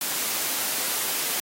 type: noise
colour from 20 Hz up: white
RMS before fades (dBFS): -27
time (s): 0.01-1.4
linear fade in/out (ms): 2
effects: high-pass 200 Hz 12 dB/octave + AAC 48 kbps